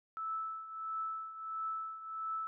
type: tone with tremolo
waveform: sine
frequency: 1312 Hz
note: E6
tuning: 9 cents flat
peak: -34 dBFS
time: 0.17-2.47 s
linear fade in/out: 0 ms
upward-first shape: triangle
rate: 1.5 Hz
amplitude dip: 75%
effects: none